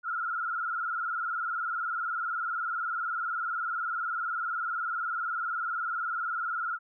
sine tone with vibrato, 1371 Hz, F6, 32 cents flat, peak -29 dBFS, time 0.03-6.79 s, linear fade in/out 50 ms, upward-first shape sine, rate 20 Hz, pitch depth 95 cents each way, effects none

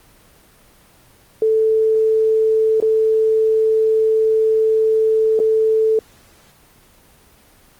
sine tone with dropouts, 440 Hz, A4, in tune, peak -12 dBFS, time 1.42-5.99 s, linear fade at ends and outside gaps 2 ms, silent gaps 2.802-2.824 / 5.392-5.4 s, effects pink hiss -50 dBFS RMS until 7.79 s + Opus 24 kbps

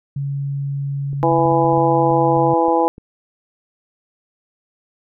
sine tone, 139.8 Hz, C#3, 15 cents sharp, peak -20 dBFS, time 0.16-2.54 s, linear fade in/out 5 ms
clicks, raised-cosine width 3 ms, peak -24 dBFS, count 12, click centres 1.131 / 1.319 / 1.389 / 1.457 / 1.521 / 1.645 / 1.731 / 1.778 / 2.111 / 2.37 / 2.683 / 2.981 s
harmonic tone, 166.1 Hz, E3, 13 cents sharp, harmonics 2 / 3 / 4 / 5 / 6, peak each -19 / -18 / -23 / -17 / -23 dBFS, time 1.23-2.88 s, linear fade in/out 0 ms
effects none

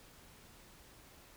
silence, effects pink hiss -59 dBFS RMS until 1.36 s

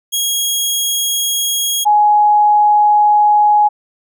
15% pulse / sine tone pair in turn, 3292 / 836.7 Hz, G#7 / G#5, -16 / +13 cents, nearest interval 2 octaves, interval 2371 cents, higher first, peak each -7 dBFS, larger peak neither, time 0.12-1.85 / 1.85-3.69 s, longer second, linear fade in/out 20 ms, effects none

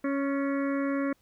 harmonic tone with a mistuned harmonic, 277.2 Hz, C#4, in tune, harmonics 1 / 2 / 4 / 5 / 6 / 7 / 8, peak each -27 / -33 / -39 / -41 / -43 / -44 / -45 dBFS, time 0.04-1.13 s, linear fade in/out 5 ms, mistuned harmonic 6, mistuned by +40 cents, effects pink hiss -68 dBFS RMS until 1.21 s

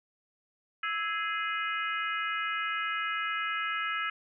harmonic tone with a mistuned harmonic, 415.3 Hz, G#4, in tune, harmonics 3 / 4 / 5 / 6 / 7, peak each -33 / -35 / -37 / -39 / -40 dBFS, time 0.83-4.1 s, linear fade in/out 5 ms, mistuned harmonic 3, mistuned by +87 cents, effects none

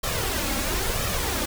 pink noise with flanger, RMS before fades -26 dBFS, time 0.03-1.46 s, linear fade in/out 10 ms, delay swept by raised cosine 1.6 to 3.7 ms, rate 0.98 Hz, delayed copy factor +0.6, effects none

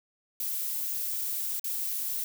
violet noise with dropouts, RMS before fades -32 dBFS, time 0.4-2.24 s, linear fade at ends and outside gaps 1 ms, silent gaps 1.596-1.642 s, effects none

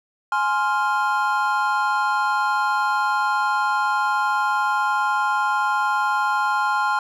triangle chord, F minor, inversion first, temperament just, 838.1 / 1047.7 / 1396.9 Hz, Ab5 / C6 / F6, +16 / +2 / 0 cents, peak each -21 dBFS, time 0.32-6.99 s, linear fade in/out 2 ms, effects none

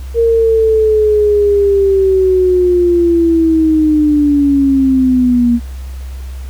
sine linear sweep, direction down, 464.6 to 235.1 Hz, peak -7 dBFS, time 0.14-5.6 s, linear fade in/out 50 ms, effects added 65 Hz sine -22 dBFS peak until 6.49 s + pink hiss -41 dBFS RMS until 6.49 s

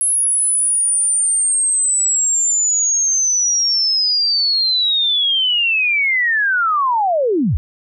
sine linear sweep, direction down, 10690 to 55 Hz, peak -13 dBFS, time 0.01-7.57 s, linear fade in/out 0 ms, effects none

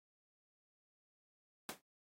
pink noise with exponential decay, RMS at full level -39 dBFS, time 1.69-1.81 s, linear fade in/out 1 ms, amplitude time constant 25 ms, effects high-pass 200 Hz 12 dB/octave + AAC 48 kbps

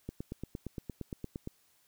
click train, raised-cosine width 3 ms, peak -25 dBFS, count 13, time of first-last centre 0.09-1.474 s, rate 8.67 Hz, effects white hiss -69 dBFS RMS until 1.87 s

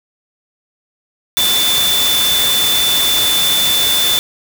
sine tone in noise, 3520 Hz, A7, in tune, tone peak -13 dBFS, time 1.37-4.19 s, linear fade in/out 0 ms, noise white, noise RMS -17 dBFS, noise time 1.37-4.19 s, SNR +1 dB, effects none

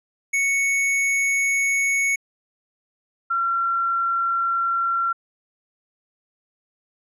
square / sine tone pair in turn, 2217 / 1365.4 Hz, C#7 / F6, 0 / -40 cents, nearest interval minor sixth, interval 840 cents, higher first, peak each -19 dBFS, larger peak neither, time 0.33-2.16 / 3.3-5.13 s, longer neither, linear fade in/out 10 ms, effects low-pass 11000 Hz 12 dB/octave

